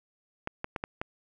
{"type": "clicks", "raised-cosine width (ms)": 0.5, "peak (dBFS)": -17, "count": 5, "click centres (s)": [0.474, 0.644, 0.762, 0.839, 1.015], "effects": []}